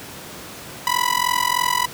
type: tone with amplitude modulation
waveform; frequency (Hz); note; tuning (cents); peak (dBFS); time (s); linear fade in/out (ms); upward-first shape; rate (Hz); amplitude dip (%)
sawtooth; 987.8; B5; 0; -10; 0.87-1.86; 0; sine; 43.2; 95
effects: pink hiss -36 dBFS RMS until 1.93 s + high-pass 100 Hz 12 dB/octave